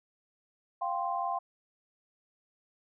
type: chord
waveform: sine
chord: F suspended second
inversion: none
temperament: equal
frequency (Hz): 698.5 / 784 / 1046.5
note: F5 / G5 / C6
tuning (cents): 0 / 0 / 0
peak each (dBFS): -34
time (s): 0.81-1.39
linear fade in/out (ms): 10
effects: none